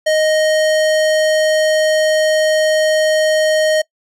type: tone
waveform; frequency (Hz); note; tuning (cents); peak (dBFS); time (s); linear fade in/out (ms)
square; 622.3; D#5; 0; -12; 0.06-3.82; 10
effects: noise-tail reverb RT60 0.1 s tail -23 dB re dry + low-pass 9000 Hz 12 dB/octave